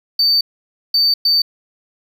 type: tone bursts at uneven times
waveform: triangle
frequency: 4580 Hz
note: D8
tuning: 44 cents flat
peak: -9 dBFS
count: 3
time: 0.19-0.41 / 0.94-1.14 / 1.25-1.42 s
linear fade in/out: 5 ms
effects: tanh soft clip ceiling -5 dBFS